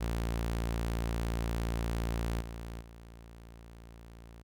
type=tone with level steps; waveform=sawtooth; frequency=57.2 Hz; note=A#1; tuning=32 cents flat; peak=-27 / -36 / -45 dBFS; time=0-4.43 s; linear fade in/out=20 ms; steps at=2.4 / 2.8 s; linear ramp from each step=20 ms; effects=none